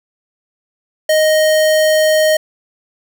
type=tone; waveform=square; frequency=622.3 Hz; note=D#5; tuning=in tune; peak=-10 dBFS; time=1.09-2.37 s; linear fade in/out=5 ms; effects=none